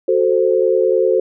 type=chord; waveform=sine; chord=F# diminished; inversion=none; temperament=equal; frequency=370 / 440 / 523.3 Hz; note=F#4 / A4 / C5; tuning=0 / 0 / 0 cents; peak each=-16 dBFS; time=0.08-1.2 s; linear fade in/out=5 ms; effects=none